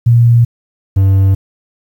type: tone pair in turn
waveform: sine / triangle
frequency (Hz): 118.2 / 96.74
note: A#2 / G2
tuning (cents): +24 / -22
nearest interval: minor third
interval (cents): 346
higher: first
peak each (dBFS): -4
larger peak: neither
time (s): 0.06-0.45 / 0.96-1.35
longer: neither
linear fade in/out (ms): 10
effects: 7-bit